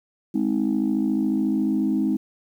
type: chord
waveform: sine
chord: Ab major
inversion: none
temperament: equal with one note detuned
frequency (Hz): 207.7 / 261.6 / 315.8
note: Ab3 / C4 / Eb4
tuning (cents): 0 / 0 / +26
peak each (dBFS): -23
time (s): 0.34-2.17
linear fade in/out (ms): 10
effects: tanh soft clip ceiling -13 dBFS + 9-bit